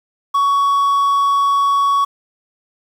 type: tone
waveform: triangle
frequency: 1120 Hz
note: C#6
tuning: 18 cents sharp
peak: -10 dBFS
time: 0.34-2.05 s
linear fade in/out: 10 ms
effects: 7-bit